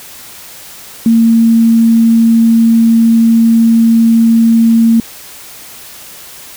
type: tone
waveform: sine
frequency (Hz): 228.2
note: A#3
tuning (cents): -37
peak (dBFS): -4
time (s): 1.06-5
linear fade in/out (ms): 2
effects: white hiss -32 dBFS RMS until 6.56 s